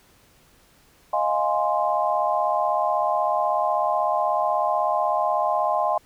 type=chord; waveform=sine; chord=F minor seventh; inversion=third; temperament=equal; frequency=622.3 / 698.5 / 830.6 / 1046.5 Hz; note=Eb5 / F5 / Ab5 / C6; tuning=0 / 0 / 0 / 0 cents; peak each=-25 dBFS; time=1.13-5.98 s; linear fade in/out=5 ms; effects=pink hiss -57 dBFS RMS until 6.05 s